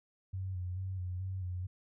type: tone with vibrato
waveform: sine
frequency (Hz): 92.4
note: F#2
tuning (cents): -2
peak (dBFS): -35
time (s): 0.33-1.67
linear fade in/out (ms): 10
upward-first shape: square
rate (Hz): 2.3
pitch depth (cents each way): 39
effects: none